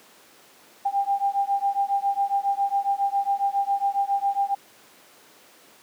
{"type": "beating tone pair", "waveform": "sine", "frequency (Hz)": [793, 800.3], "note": ["G5", "G5"], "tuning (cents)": [20, 36], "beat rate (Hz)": 7.3, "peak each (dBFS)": -24, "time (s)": [0.85, 4.55], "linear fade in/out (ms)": 10, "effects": ["pink hiss -52 dBFS RMS until 5.82 s", "high-pass 300 Hz 12 dB/octave"]}